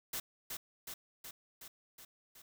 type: noise with echo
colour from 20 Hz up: white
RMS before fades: -39 dBFS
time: 0.13-0.2 s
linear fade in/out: 5 ms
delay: 370 ms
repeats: 6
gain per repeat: -3 dB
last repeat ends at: 2.42 s
effects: none